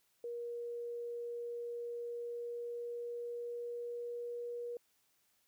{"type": "tone with pitch glide", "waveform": "sine", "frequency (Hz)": [474.8, 478.4], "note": ["A#4", "A#4"], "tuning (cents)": [32, 45], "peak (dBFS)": -39, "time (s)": [0.24, 4.77], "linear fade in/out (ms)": 2, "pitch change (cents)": 13, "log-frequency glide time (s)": [2.01, 4.48], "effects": ["white hiss -75 dBFS RMS until 5.47 s"]}